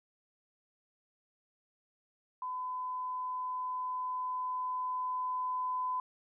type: tone with level ramp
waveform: sine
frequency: 1010 Hz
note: B5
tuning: 39 cents sharp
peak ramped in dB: -35 to -31 dBFS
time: 2.42-6 s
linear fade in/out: 2 ms
effects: none